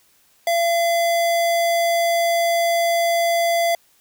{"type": "tone", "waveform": "square", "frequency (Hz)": 680, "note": "F5", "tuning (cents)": -46, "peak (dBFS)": -17, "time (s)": [0.47, 3.75], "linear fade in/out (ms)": 2, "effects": ["white hiss -58 dBFS RMS until 4 s"]}